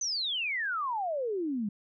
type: exponential sweep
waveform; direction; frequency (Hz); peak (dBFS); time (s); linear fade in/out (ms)
sine; down; 6280 to 196; -29; 0.01-1.69; 5
effects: none